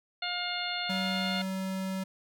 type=harmonic tone; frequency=710 Hz; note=F5; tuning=28 cents sharp; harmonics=1 / 2 / 3 / 4 / 5 / 6; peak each=-38 / -38 / -38 / -38 / -38 / -38 dBFS; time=0.22-1.42 s; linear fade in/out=5 ms
type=tone; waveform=square; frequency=190 Hz; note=F#3; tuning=46 cents sharp; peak=-32 dBFS; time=0.89-2.04 s; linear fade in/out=10 ms
effects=none